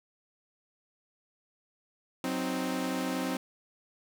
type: chord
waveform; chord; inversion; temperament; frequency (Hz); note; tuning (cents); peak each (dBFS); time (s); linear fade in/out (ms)
sawtooth; C diminished; second; equal; 185 / 261.6 / 311.1; Gb3 / C4 / Eb4; 0 / 0 / 0; -33 / -28 / -33; 2.24-3.37; 2
effects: none